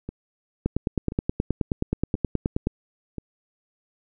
two click trains, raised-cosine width 3 ms, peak -9 / -19 dBFS, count 20 / 4, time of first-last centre 0.66-2.671 / 0.09-3.183 s, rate 9.45 / 0.97 Hz, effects none

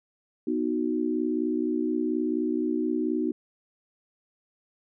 sine chord, B major, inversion none, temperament equal, 246.9 / 311.1 / 370 Hz, B3 / D#4 / F#4, 0 / 0 / 0 cents, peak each -29 / -27 / -30 dBFS, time 0.47-3.32 s, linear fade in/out 5 ms, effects none

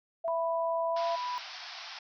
sine tone with pitch glide, 664 to 676 Hz, E5 to E5, +12 to +43 cents, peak -29 dBFS, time 0.24-1.16 s, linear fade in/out 10 ms, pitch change +31 cents, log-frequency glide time 0.91-1 s
sine tone, 988 Hz, B5, in tune, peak -32 dBFS, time 0.28-1.38 s, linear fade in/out 0 ms
white band-pass noise, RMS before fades -44 dBFS, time 0.96-1.99 s, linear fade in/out 5 ms, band 640 to 5500 Hz, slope 96 dB/octave
effects none

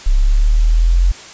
sine exponential sweep, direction up, 33.15 to 45.19 Hz, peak -8 dBFS, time 0.06-1.12 s, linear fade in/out 10 ms, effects white hiss -35 dBFS RMS until 1.33 s + resampled to 16000 Hz

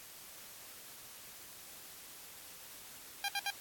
10% pulse tone bursts, 802 Hz, G5, 39 cents sharp, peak -25 dBFS, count 3, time 3.24-3.504 s, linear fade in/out 2 ms, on 44 ms, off 66 ms, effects white hiss -52 dBFS RMS until 3.6 s + AAC 64 kbps

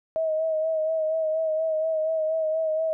sine tone with vibrato, 635 Hz, D#5, 35 cents sharp, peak -22 dBFS, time 0.16-2.93 s, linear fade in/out 0 ms, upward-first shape sine, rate 4.2 Hz, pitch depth 33 cents each way, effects none

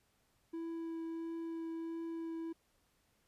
triangle tone with vibrato, 329.6 Hz, E4, in tune, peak -37 dBFS, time 0.53-2.53 s, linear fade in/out 10 ms, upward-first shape triangle, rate 1.5 Hz, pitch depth 10 cents each way, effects pink hiss -75 dBFS RMS until 3.27 s + resampled to 32000 Hz

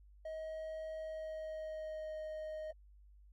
triangle tone with pitch glide, 633 to 622.5 Hz, D#5 to D#5, +30 to +1 cents, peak -39 dBFS, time 0.25-2.71 s, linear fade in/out 5 ms, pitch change -29 cents, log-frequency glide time 0.96-2.17 s, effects added 50 Hz sine -58 dBFS peak until 3.32 s + AAC 48 kbps

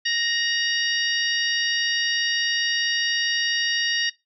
harmonic tone with a mistuned harmonic, 932.3 Hz, A#5, in tune, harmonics 2 / 3 / 4 / 5 / 6, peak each -25 / -27 / -28 / -29 / -30 dBFS, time 0.05-4.1 s, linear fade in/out 10 ms, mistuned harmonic 3, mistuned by +44 cents, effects noise-tail reverb RT60 0.2 s tail -19 dB re dry

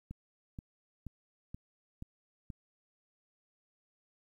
click train, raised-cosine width 5 ms, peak -30 dBFS, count 6, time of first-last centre 0.11-2.502 s, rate 2.09 Hz, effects 11-bit

